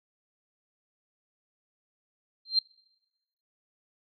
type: tone with exponential growth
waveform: sine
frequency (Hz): 4162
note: C8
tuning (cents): -10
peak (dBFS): -16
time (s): 2.45-2.59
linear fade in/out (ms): 5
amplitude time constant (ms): 29
effects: noise-tail reverb RT60 1.0 s tail -24 dB re dry + MP3 96 kbps